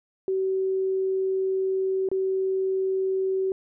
sine tone with dropouts, 380.8 Hz, F#4, 50 cents sharp, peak -22 dBFS, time 0.28-3.52 s, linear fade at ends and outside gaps 1 ms, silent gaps 2.088-2.115 s, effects none

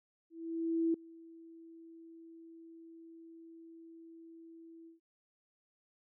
sine tone with ADSR envelope, 329.6 Hz, E4, in tune, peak -27 dBFS, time 0.3-5 s, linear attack 640 ms, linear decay 4 ms, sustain -24 dB, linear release 130 ms, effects none

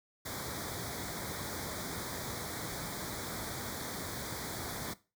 pink band-stop noise, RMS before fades -39 dBFS, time 0.25-4.94 s, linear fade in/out 10 ms, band 2300 to 3300 Hz, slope 96 dB/octave, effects noise-tail reverb RT60 0.3 s tail -18 dB re dry + high-pass 80 Hz 12 dB/octave

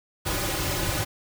pink noise with comb filter, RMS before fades -27 dBFS, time 0.25-1.05 s, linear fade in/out 20 ms, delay 4.4 ms, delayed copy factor -0.85, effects none

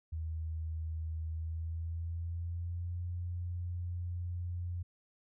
sine tone with pitch glide, 80.1 to 87.86 Hz, E2 to F2, -49 to +11 cents, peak -35 dBFS, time 0.12-4.83 s, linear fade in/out 10 ms, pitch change +160 cents, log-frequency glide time 1.28-3.02 s, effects none

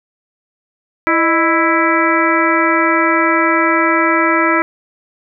harmonic tone with a mistuned harmonic, 330 Hz, E4, 2 cents sharp, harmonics 1 / 2 / 3 / 4 / 5 / 6 / 7, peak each -16 / -20 / -19 / -16 / -21 / -18 / -21 dBFS, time 1.07-4.62 s, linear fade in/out 0 ms, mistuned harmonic 2, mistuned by -110 cents, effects none

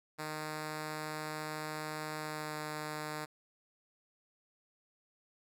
5% pulse tone with pitch glide, 154.1 to 152.59 Hz, D#3 to D#3, -16 to -33 cents, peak -27 dBFS, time 0.18-3.26 s, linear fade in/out 20 ms, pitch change -17 cents, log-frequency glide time 2.17-2.57 s, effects none

